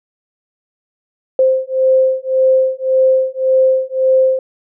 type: beating tone pair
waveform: sine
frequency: 522 / 523.8 Hz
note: C5 / C5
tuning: -4 / +2 cents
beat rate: 1.8 Hz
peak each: -13 dBFS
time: 1.39-4.39 s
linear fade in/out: 2 ms
effects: none